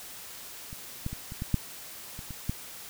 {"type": "clicks", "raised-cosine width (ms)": 5, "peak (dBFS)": [-29, -19, -24, -27, -20, -11, -28, -27, -16], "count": 9, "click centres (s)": [0.729, 1.064, 1.13, 1.321, 1.421, 1.543, 2.191, 2.307, 2.495], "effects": ["white hiss -44 dBFS RMS until 2.89 s"]}